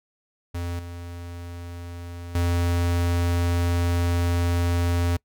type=tone with level steps; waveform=square; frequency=86.6 Hz; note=F2; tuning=14 cents flat; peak=-28 / -35 / -21 dBFS; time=0.54-5.17 s; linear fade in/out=10 ms; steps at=0.79 / 2.35 s; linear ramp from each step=2 ms; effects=noise-tail reverb RT60 0.1 s tail -24 dB re dry